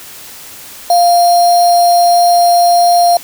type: tone with sample-and-hold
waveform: sine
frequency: 698.5 Hz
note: F5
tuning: in tune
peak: -5 dBFS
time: 0.9-3.17 s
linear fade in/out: 2 ms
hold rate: 4900 Hz
effects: white hiss -32 dBFS RMS until 3.23 s